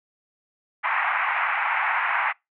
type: band-pass noise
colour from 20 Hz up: pink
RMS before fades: -24 dBFS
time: 0.83-2.33 s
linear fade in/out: 20 ms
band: 800 to 2400 Hz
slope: 48 dB/octave
effects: noise-tail reverb RT60 0.2 s tail -25 dB re dry